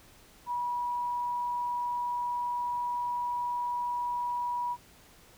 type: tone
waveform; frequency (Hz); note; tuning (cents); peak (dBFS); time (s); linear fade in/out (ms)
sine; 970; B5; -31; -29; 0.46-4.77; 50
effects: pink hiss -57 dBFS RMS until 5.37 s